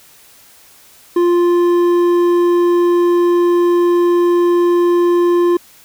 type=tone with hard clipping; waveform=triangle; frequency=348.9 Hz; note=F4; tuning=2 cents flat; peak=-11 dBFS; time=1.16-5.57 s; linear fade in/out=5 ms; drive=10 dB; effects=white hiss -45 dBFS RMS until 5.84 s